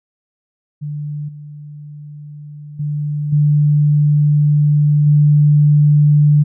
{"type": "tone with level steps", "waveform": "sine", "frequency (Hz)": 147.9, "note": "D3", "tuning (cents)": 13, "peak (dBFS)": [-21, -30, -17, -9, -7], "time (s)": [0.81, 6.44], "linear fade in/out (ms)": 20, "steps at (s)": [1.28, 2.79, 3.32, 5.06], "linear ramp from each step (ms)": 10, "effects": []}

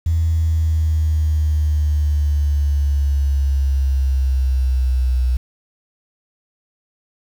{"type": "exponential sweep", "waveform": "sine", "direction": "down", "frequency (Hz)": [82.41, 62.3], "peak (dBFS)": -13, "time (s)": [0.06, 5.37], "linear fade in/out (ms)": 5, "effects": ["tanh soft clip ceiling -9 dBFS", "7-bit"]}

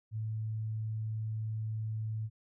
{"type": "tone", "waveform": "sine", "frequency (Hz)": 109.6, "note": "A2", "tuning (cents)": -6, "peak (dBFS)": -33, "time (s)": [0.11, 2.3], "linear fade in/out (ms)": 50, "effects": []}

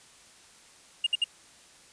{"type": "tone bursts", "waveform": "triangle", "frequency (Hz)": 2834, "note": "F7", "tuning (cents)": 25, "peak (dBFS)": -20, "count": 3, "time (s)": [1.04, 1.242], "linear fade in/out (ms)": 5, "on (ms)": 26, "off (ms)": 62, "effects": ["white hiss -55 dBFS RMS until 1.92 s", "resampled to 22050 Hz"]}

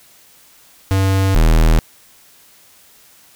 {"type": "tone pair in turn", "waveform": "square", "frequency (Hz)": [96.3, 40.04], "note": ["G2", "E1"], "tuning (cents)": [-30, -50], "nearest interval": "octave + minor third", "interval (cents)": 1520, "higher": "first", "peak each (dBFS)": [-13, -9], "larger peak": "second", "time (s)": [[0.91, 1.35], [1.35, 1.79]], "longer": "neither", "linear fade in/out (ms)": 0, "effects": ["white hiss -48 dBFS RMS until 3.35 s"]}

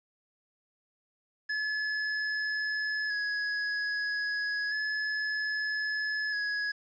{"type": "tone with vibrato", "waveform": "square", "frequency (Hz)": 1693, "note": "G#6", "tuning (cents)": 33, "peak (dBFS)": -30, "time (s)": [1.49, 6.72], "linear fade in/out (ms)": 10, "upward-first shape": "square", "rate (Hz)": 0.31, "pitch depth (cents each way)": 20, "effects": ["resampled to 16000 Hz", "10-bit"]}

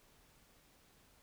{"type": "silence", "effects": ["pink hiss -67 dBFS RMS until 1.22 s"]}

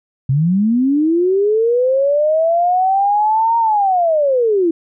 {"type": "linear two-way sweep", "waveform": "sine", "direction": "up then down", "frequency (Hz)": [126.8, 932.3, 319.7], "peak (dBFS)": -11, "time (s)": [0.29, 4.71], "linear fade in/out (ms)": 5, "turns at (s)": 3.58, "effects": []}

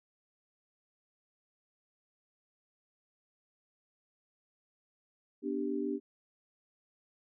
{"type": "chord", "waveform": "sine", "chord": "G major", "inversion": "first", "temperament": "equal", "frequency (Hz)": [246.9, 293.7, 392], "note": ["B3", "D4", "G4"], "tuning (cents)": [0, 0, 0], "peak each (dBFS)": [-37, -35, -36], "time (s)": [5.42, 6], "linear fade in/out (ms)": 50, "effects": []}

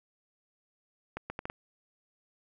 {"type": "accelerating click train", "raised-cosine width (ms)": 0.5, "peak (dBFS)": -21, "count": 5, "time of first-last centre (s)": [1.17, 1.499], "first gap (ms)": 130, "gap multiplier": 0.7, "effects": []}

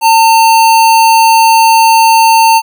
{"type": "tone", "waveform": "square", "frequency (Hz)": 900, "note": "A5", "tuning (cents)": 39, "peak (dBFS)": -4, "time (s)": [0.01, 2.62], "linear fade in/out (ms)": 50, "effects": []}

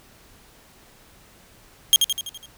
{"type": "tone with echo", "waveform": "sawtooth", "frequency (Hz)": 3229, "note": "G#7", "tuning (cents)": -49, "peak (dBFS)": -7, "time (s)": [1.93, 1.96], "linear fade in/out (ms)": 0, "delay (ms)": 83, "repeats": 6, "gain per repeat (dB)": -5, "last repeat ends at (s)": 2.458, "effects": ["pink hiss -52 dBFS RMS until 2.57 s"]}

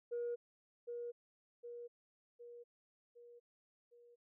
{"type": "tone with echo", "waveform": "sine", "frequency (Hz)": 477.3, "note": "A#4", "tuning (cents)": 41, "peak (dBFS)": -36, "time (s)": [0.11, 0.36], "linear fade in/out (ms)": 20, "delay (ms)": 760, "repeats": 5, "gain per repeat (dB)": -5, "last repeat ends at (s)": 4.16, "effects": ["tanh soft clip ceiling -34 dBFS"]}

